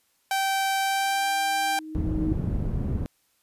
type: tone with pitch glide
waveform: sawtooth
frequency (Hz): 777 to 787.8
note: G5 to G5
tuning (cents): -16 to +8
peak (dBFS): -19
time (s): 0.31-1.79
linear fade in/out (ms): 2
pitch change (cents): +24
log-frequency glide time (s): 0.8-1.27
type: tone with exponential growth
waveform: sine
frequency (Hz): 313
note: D#4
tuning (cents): +10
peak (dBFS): -23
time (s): 0.9-2.33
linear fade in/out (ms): 5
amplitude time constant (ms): 310
type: low-pass noise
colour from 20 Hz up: white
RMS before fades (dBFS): -27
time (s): 1.95-3.06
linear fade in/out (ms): 0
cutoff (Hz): 130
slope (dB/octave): 12
effects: white hiss -68 dBFS RMS until 3.42 s + resampled to 32000 Hz